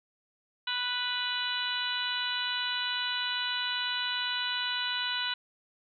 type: harmonic tone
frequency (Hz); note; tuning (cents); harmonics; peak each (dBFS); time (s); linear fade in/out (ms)
493.9; B4; 0; 2 / 3 / 4 / 5 / 6 / 7 / 8; -39 / -35 / -43 / -41 / -34 / -40 / -35; 0.67-5.34; 5
effects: none